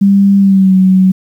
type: tone with pitch glide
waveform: sine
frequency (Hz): 198.1 to 187.63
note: G3 to F#3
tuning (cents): +18 to +24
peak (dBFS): -4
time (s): 0.01-1.12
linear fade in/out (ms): 10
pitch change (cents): -94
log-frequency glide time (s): 0.38-0.75
effects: 7-bit